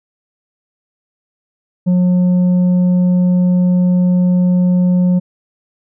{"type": "tone with tanh clipping", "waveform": "triangle", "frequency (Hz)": 180, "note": "F#3", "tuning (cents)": -47, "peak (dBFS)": -10, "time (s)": [1.86, 5.2], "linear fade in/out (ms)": 20, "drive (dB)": 9, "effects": []}